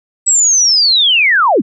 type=linear sweep; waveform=sine; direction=down; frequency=7902 to 152.7 Hz; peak=-7 dBFS; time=0.26-1.62 s; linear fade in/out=20 ms; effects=none